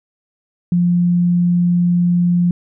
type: tone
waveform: sine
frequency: 175.3 Hz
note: F3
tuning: 7 cents sharp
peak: -11 dBFS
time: 0.72-2.51 s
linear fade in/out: 2 ms
effects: none